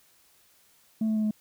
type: tone with pitch steps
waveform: sine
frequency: 220 / 217.9 / 215.7 / 213.6 Hz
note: A3 / A3 / A3 / G#3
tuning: 0 / -17 / -34 / +49 cents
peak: -21 dBFS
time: 1.01-1.31 s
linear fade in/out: 5 ms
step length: 75 ms
effects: tanh soft clip ceiling -22 dBFS + white hiss -62 dBFS RMS until 1.4 s